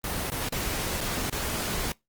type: noise with dropouts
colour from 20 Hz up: pink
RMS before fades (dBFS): -30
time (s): 0.04-1.92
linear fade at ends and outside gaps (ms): 2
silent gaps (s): 0.302-0.318 / 0.488-0.523 / 1.007-1.011 / 1.298-1.325
effects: noise-tail reverb RT60 0.2 s tail -24 dB re dry + Opus 24 kbps

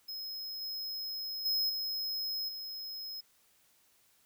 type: tone with level steps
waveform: square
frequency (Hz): 5130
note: E8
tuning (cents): -48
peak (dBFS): -39 / -37 / -29 / -34 / -40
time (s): 0.08-3.21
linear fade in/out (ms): 10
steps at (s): 0.61 / 1.45 / 1.69 / 2.48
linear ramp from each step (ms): 10
effects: white hiss -68 dBFS RMS until 4.25 s

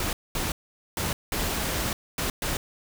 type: noise bursts at uneven times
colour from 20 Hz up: pink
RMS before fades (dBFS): -28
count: 6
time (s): 0-0.13 / 0.35-0.52 / 0.97-1.13 / 1.32-1.93 / 2.18-2.3 / 2.42-2.57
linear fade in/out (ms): 2
effects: none

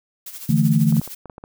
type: noise with tremolo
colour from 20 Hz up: blue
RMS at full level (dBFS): -33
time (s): 0.26-1.15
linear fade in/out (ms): 5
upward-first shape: sine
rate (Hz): 13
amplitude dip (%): 65
type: chord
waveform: sine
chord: D suspended second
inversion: none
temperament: equal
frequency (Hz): 146.83 / 164.81 / 220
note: D3 / E3 / A3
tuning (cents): 0 / 0 / 0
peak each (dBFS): -18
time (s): 0.49-1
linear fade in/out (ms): 5
type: clicks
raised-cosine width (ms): 1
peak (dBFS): -23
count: 8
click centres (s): 0.925 / 0.968 / 1.015 / 1.076 / 1.257 / 1.298 / 1.381 / 1.439
effects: none

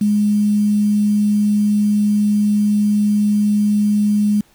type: tone with quantisation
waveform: sine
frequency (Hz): 208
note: G#3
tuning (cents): +3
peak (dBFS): -12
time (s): 0.01-4.41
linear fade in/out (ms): 5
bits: 6
effects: pink hiss -54 dBFS RMS until 4.54 s

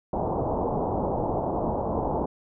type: low-pass noise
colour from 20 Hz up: white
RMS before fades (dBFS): -27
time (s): 0.13-2.26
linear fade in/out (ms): 5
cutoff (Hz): 900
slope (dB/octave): 48
effects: none

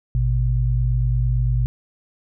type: tone pair together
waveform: sine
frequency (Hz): 54.45 / 123.3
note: A1 / B2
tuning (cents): -17 / -2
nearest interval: octave + major second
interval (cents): 1415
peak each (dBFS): -19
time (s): 0.15-1.66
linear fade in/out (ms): 0
effects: none

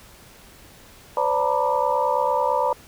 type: tone cluster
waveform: sine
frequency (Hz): 509 / 575 / 902 / 971 / 1186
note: C5 / D5 / A5 / B5 / D6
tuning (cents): -48 / -37 / +43 / -30 / +17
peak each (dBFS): -25 / -25 / -24 / -23 / -32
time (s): 1.17-2.73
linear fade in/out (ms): 2
effects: pink hiss -48 dBFS RMS until 2.87 s

